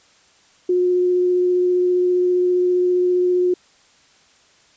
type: tone with vibrato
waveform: sine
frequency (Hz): 360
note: F#4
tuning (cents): -47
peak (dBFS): -14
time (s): 0.69-3.54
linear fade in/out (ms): 5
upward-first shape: triangle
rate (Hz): 15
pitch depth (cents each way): 10
effects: white hiss -54 dBFS RMS until 4.76 s + resampled to 16000 Hz